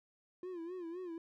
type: tone with vibrato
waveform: triangle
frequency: 349.2 Hz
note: F4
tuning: in tune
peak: -39 dBFS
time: 0.43-1.18 s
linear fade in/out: 2 ms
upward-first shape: sine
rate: 3.9 Hz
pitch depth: 110 cents each way
effects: none